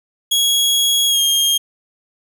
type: tone with pitch glide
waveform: sawtooth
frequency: 3322 to 3224 Hz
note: G#7 to G7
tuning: 0 to +48 cents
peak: -10 dBFS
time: 0.31-1.58 s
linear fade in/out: 10 ms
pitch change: -52 cents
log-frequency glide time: 1.07-1.21 s
effects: none